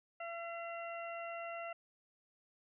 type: harmonic tone with a mistuned harmonic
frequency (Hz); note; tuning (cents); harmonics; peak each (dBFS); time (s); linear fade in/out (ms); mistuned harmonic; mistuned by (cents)
677; E5; +46; 1 / 2 / 3 / 4; -43 / -48 / -51 / -50; 0.2-1.73; 5; 4; +25
effects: none